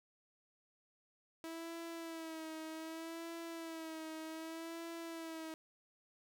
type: tone with vibrato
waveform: sawtooth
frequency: 325.3 Hz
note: E4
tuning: 23 cents flat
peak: -40 dBFS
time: 1.44-5.54 s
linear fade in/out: 0 ms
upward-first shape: sine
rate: 0.65 Hz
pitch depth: 45 cents each way
effects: none